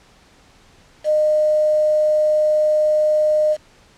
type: tone with quantisation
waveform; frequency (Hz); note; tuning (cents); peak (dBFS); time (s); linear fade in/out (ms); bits
sine; 611; D#5; -32; -13; 1.04-3.57; 50; 6
effects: pink hiss -51 dBFS RMS until 3.97 s + low-pass 7000 Hz 12 dB/octave